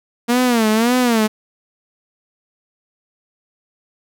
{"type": "tone with vibrato", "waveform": "sawtooth", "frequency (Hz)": 233.1, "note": "A#3", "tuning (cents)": 0, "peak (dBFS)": -9, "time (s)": [0.28, 1.28], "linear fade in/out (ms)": 20, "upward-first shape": "sine", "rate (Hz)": 1.8, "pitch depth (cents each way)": 140, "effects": []}